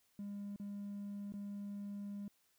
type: tone with dropouts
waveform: triangle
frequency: 202.4 Hz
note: G#3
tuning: 44 cents flat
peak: -39 dBFS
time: 0.19-2.28 s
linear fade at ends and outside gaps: 2 ms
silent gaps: 0.561-0.598 / 1.323-1.338 s
effects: tanh soft clip ceiling -37 dBFS + white hiss -75 dBFS RMS until 2.58 s